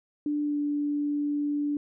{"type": "tone with pitch glide", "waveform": "sine", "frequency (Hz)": [294.9, 291.7], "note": ["D4", "D4"], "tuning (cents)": [7, -12], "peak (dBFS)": -25, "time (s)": [0.26, 1.77], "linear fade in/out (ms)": 2, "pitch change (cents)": -19, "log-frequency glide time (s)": [0.43, 0.57], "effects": []}